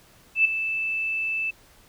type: tone with ADSR envelope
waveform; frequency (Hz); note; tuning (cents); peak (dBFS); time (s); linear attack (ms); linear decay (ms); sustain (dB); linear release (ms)
sine; 2637; E7; 0; -13; 0.35-1.51; 100; 7; -11; 12
effects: pink hiss -55 dBFS RMS until 1.88 s